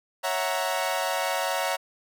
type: chord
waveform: sawtooth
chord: F# dominant seventh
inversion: second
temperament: equal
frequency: 554.4 / 659.3 / 740 / 932.3 Hz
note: C#5 / E5 / F#5 / A#5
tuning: 0 / 0 / 0 / 0 cents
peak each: -27 dBFS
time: 0.23-1.77 s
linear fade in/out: 20 ms
effects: none